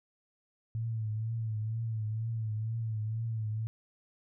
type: tone with vibrato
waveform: sine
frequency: 111 Hz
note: A2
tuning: 16 cents sharp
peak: -31 dBFS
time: 0.75-3.67 s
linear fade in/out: 0 ms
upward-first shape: triangle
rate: 2.1 Hz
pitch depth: 68 cents each way
effects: none